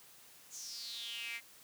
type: tone with high-pass filter sweep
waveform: sawtooth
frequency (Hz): 233.1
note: A#3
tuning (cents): 0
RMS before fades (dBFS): -44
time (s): 0.5-1.41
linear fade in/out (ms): 50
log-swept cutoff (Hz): 6900 to 2100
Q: 7
effects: white hiss -59 dBFS RMS until 1.63 s + high-pass 80 Hz 12 dB/octave